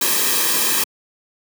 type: noise with comb filter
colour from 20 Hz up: white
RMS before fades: -18 dBFS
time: 0.01-0.84 s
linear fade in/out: 5 ms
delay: 1.4 ms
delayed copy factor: -0.75
effects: high-pass 200 Hz 12 dB/octave